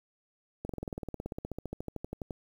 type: slowing click train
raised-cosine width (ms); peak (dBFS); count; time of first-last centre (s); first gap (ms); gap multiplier
2; -23; 27; 0.65-2.308; 43; 1.03
effects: 9-bit